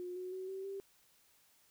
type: tone with pitch steps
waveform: sine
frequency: 358.4 / 366.6 / 374.9 / 383.5 / 392.2 Hz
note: F4 / F#4 / F#4 / G4 / G4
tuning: +45 / -16 / +23 / -38 / +1 cents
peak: -40 dBFS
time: 0-0.8 s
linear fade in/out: 0 ms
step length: 160 ms
effects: white hiss -69 dBFS RMS until 1.7 s